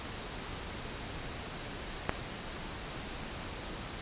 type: click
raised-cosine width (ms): 0.5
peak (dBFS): -12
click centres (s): 2.094
effects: pink hiss -41 dBFS RMS until 4.01 s + resampled to 8000 Hz